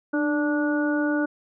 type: harmonic tone with a mistuned harmonic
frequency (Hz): 292.2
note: D4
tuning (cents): -9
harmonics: 1 / 2 / 3 / 4 / 5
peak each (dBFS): -22 / -29 / -36 / -39 / -29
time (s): 0.13-1.26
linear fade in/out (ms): 10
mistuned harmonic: 1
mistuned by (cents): +38
effects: none